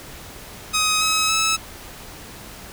10% pulse tone with pitch steps, 1260 / 1279.8 / 1299.9 Hz, D#6 / D#6 / E6, +21 / +48 / -25 cents, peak -9 dBFS, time 0.73-1.57 s, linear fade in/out 20 ms, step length 280 ms, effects pink hiss -39 dBFS RMS until 2.72 s

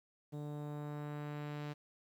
sawtooth tone with low-pass filter sweep, 147.7 Hz, D3, 10 cents sharp, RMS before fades -43 dBFS, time 0.32-1.74 s, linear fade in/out 20 ms, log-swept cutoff 570 to 4000 Hz, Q 0.85, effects 11-bit

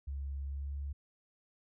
sine tone with pitch glide, 69.3 to 70.55 Hz, C#2 to C#2, 0 to +31 cents, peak -36 dBFS, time 0.07-0.93 s, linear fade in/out 10 ms, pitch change +31 cents, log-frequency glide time 0.48-0.75 s, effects none

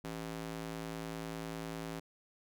square tone with high-pass filter, 55 Hz, A1, in tune, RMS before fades -42 dBFS, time 0.04-2 s, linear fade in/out 10 ms, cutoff 190 Hz, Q 0.9, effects none

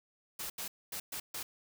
white noise bursts at uneven times, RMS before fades -40 dBFS, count 5, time 0.39-0.5 / 0.58-0.68 / 0.92-1 / 1.12-1.2 / 1.34-1.43 s, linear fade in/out 5 ms, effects none

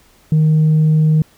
sine tone, 155.56 Hz, D#3, in tune, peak -7 dBFS, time 0.32-1.22 s, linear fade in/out 2 ms, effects tanh soft clip ceiling -7 dBFS + pink hiss -51 dBFS RMS until 1.37 s

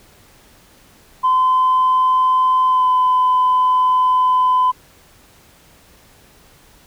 sine tone with pitch glide, 1025 to 1012.6 Hz, C6 to B5, -36 to +43 cents, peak -10 dBFS, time 1.23-4.72 s, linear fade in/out 20 ms, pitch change -21 cents, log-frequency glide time 2.68-2.87 s, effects tanh soft clip ceiling -8 dBFS + pink hiss -49 dBFS RMS until 6.86 s

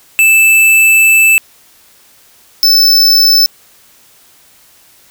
square tone pair in turn, 2637 / 5274 Hz, E7 / E8, 0 / 0 cents, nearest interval octave, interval 1200 cents, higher second, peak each -5 dBFS, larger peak neither, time 0.19-1.38 / 2.63-3.46 s, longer first, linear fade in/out 0 ms, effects white hiss -45 dBFS RMS until 5.1 s

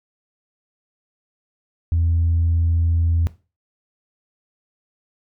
sine tone, 83.5 Hz, E2, 23 cents sharp, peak -14 dBFS, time 1.92-3.27 s, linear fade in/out 0 ms, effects noise-tail reverb RT60 0.3 s tail -18 dB re dry + tanh soft clip ceiling -12 dBFS

